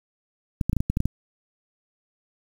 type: clicks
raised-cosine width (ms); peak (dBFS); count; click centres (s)
5; -10; 9; 0.612 / 0.696 / 0.731 / 0.767 / 0.805 / 0.9 / 0.971 / 1.004 / 1.056
effects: 7-bit